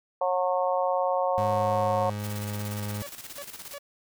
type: harmonic tone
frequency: 182 Hz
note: F#3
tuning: 28 cents flat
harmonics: 3 / 4 / 5 / 6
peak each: -26 / -28 / -30 / -32 dBFS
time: 0.21-2.1 s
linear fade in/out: 5 ms
type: tone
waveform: 30% pulse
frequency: 103.83 Hz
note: G#2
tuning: in tune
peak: -28 dBFS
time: 1.38-3.02 s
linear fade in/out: 0 ms
type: noise with tremolo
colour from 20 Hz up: white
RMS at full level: -40 dBFS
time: 2.18-3.79 s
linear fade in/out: 50 ms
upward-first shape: square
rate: 17 Hz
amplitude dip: 60%
type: tone bursts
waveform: sawtooth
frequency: 570 Hz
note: C#5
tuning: 48 cents sharp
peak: -33 dBFS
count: 3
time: 3.02-3.784 s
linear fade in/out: 5 ms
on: 48 ms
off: 310 ms
effects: none